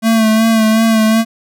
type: tone with vibrato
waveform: square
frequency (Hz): 222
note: A3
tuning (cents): +16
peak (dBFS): -9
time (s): 0.02-1.25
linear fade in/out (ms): 50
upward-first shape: sine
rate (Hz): 2.7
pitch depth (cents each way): 33
effects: none